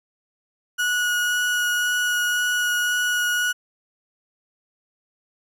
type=tone with vibrato; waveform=35% pulse; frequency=1458 Hz; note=F#6; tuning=26 cents flat; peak=-18 dBFS; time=0.78-3.53 s; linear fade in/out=20 ms; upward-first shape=sine; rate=1.9 Hz; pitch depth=8 cents each way; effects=none